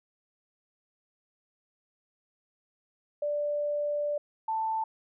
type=tone pair in turn; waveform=sine; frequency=587.3 / 885.1 Hz; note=D5 / A5; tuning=0 / +10 cents; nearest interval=perfect fifth; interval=710 cents; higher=second; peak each=-27 / -27 dBFS; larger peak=neither; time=3.22-4.18 / 4.48-4.84 s; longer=first; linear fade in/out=5 ms; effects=none